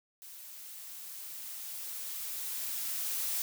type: noise with level ramp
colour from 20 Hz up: blue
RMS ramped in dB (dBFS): -49 to -33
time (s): 0.22-3.42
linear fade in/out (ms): 0
effects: none